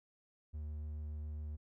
triangle tone, 75.6 Hz, D#2, 49 cents flat, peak -38 dBFS, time 0.53-1.57 s, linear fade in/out 20 ms, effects none

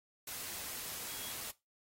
sine tone in noise, 3300 Hz, G#7, 12 cents flat, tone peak -51 dBFS, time 1.09-1.33 s, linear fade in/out 5 ms, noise white, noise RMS -43 dBFS, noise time 0.27-1.51 s, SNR -11 dB, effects noise-tail reverb RT60 0.2 s tail -17 dB re dry + AAC 48 kbps

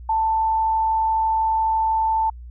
sine tone, 886 Hz, A5, 12 cents sharp, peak -17 dBFS, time 0.09-2.3 s, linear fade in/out 5 ms, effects added 60 Hz sine -35 dBFS peak until 2.5 s

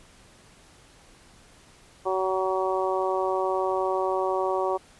harmonic tone, 188.3 Hz, F#3, 31 cents sharp, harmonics 2 / 3 / 4 / 5 / 6, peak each -27 / -29 / -30 / -31 / -32 dBFS, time 2.05-4.78 s, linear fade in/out 20 ms, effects pink hiss -54 dBFS RMS until 4.99 s + resampled to 24000 Hz

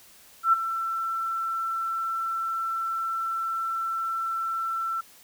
sine tone with ADSR envelope, 1341 Hz, E6, 29 cents sharp, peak -14 dBFS, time 0.43-5.01 s, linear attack 98 ms, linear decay 17 ms, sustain -12 dB, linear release 8 ms, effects white hiss -53 dBFS RMS until 5.23 s

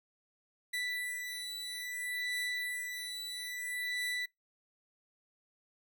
30% pulse beating tone pair, 1975.5 / 1976.1 Hz, B6 / B6, 0 / 0 cents, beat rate 0.6 Hz, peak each -37 / -36 dBFS, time 0.73-4.26 s, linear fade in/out 10 ms, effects noise-tail reverb RT60 0.2 s tail -26 dB re dry

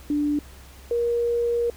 sine tone pair in turn, 293.7 / 473 Hz, D4 / A#4, 0 / +25 cents, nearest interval minor sixth, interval 825 cents, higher second, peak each -20 dBFS, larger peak neither, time 0.1-0.39 / 0.91-1.7 s, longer second, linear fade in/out 2 ms, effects added 66 Hz sine -44 dBFS peak until 1.76 s + pink hiss -49 dBFS RMS until 1.76 s

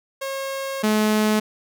sawtooth tone pair in turn, 542 / 214.2 Hz, C#5 / A3, -39 / -46 cents, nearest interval octave + major third, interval 1607 cents, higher first, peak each -22 / -13 dBFS, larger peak second, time 0.21-0.83 / 0.83-1.4 s, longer first, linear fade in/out 10 ms, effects none

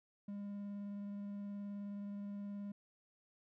triangle tone with vibrato, 202.4 Hz, G#3, 44 cents flat, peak -40 dBFS, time 0.28-2.72 s, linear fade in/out 5 ms, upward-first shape square, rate 19 Hz, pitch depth 8 cents each way, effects none

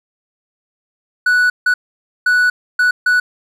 triangle tone bursts at uneven times, 1478 Hz, F#6, 2 cents flat, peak -8 dBFS, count 5, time 1.26-1.5 / 1.66-1.74 / 2.26-2.5 / 2.79-2.91 / 3.06-3.2 s, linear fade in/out 5 ms, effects none

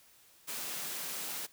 white high-pass noise, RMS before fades -39 dBFS, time 0.47-1.47 s, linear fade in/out 20 ms, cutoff 130 Hz, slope 96 dB/octave, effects white hiss -62 dBFS RMS until 1.52 s

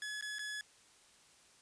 sawtooth tone with dropouts, 1698 Hz, G#6, 38 cents sharp, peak -36 dBFS, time 0.02-0.61 s, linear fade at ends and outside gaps 1 ms, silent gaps 0.211-0.224 / 0.385-0.392 s, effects white hiss -64 dBFS RMS until 1.61 s + resampled to 22050 Hz

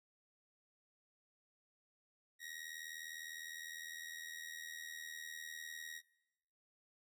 sawtooth tone with amplitude modulation, 1891 Hz, A#6, 24 cents sharp, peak -40 dBFS, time 2.39-6.02 s, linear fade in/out 50 ms, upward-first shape sine, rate 79.8 Hz, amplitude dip 75%, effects noise-tail reverb RT60 1.0 s tail -23 dB re dry

